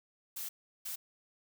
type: noise bursts at uneven times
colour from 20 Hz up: blue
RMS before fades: -40 dBFS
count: 2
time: 0.36-0.49 / 0.85-0.96 s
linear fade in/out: 10 ms
effects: none